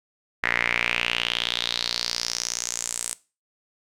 sawtooth tone with band-pass filter sweep, 59.1 Hz, A#1, 24 cents sharp, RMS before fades -27 dBFS, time 0.43-3.14 s, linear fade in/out 10 ms, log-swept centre 1900 to 8500 Hz, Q 4.6, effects noise-tail reverb RT60 0.3 s tail -18 dB re dry

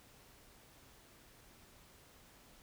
silence, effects pink hiss -62 dBFS RMS until 2.62 s

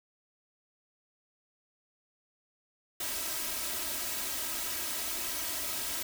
white noise with comb filter, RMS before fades -35 dBFS, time 3-6.03 s, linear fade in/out 5 ms, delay 3.1 ms, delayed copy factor +0.8, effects none

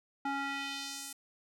square tone with band-pass filter sweep, 277.2 Hz, C#4, in tune, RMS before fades -38 dBFS, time 0.25-1.13 s, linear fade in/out 5 ms, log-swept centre 970 to 10000 Hz, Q 1.3, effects none

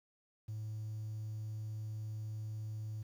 triangle tone, 108.2 Hz, A2, 29 cents flat, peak -36 dBFS, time 0.48-3.03 s, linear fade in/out 10 ms, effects tanh soft clip ceiling -35 dBFS + 11-bit

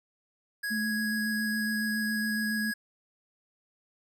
square tone, 1661.2 Hz, G#6, in tune, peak -31 dBFS, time 0.63-2.74 s, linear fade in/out 10 ms
sine tone with vibrato, 217.6 Hz, A3, 19 cents flat, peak -30 dBFS, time 0.7-2.72 s, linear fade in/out 20 ms, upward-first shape square, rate 7.2 Hz, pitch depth 15 cents each way
effects none

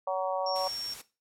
harmonic tone, 187.6 Hz, F#3, 24 cents sharp, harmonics 3 / 4 / 5 / 6, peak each -31 / -33 / -35 / -37 dBFS, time 0.07-0.68 s, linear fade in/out 5 ms
sine tone, 5510 Hz, F8, 24 cents flat, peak -34 dBFS, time 0.46-0.94 s, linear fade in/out 5 ms
white noise, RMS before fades -44 dBFS, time 0.55-1.02 s, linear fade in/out 10 ms
effects noise-tail reverb RT60 0.3 s tail -17 dB re dry + low-pass 12000 Hz 12 dB/octave

